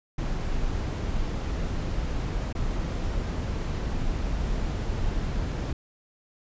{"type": "noise with dropouts", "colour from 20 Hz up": "brown", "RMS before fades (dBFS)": -28, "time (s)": [0.18, 5.73], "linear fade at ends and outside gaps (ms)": 5, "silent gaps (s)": [2.528, 2.55], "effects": ["resampled to 16000 Hz"]}